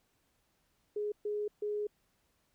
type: tone bursts at uneven times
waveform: sine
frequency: 417.3 Hz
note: G#4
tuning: 8 cents sharp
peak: -32 dBFS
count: 3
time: 0.96-1.12 / 1.25-1.48 / 1.62-1.87 s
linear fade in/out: 5 ms
effects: pink hiss -75 dBFS RMS until 2.54 s